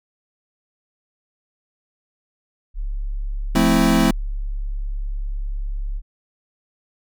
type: tone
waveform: sine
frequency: 34.93 Hz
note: C#1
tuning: 14 cents sharp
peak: -22 dBFS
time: 2.74-6.02 s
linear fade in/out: 50 ms
type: chord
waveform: square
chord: F major seventh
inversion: none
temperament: equal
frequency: 174.61 / 220 / 261.6 / 329.6 Hz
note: F3 / A3 / C4 / E4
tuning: 0 / 0 / 0 / 0 cents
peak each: -21 / -19 / -20 / -22 dBFS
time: 3.55-4.11 s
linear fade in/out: 5 ms
effects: none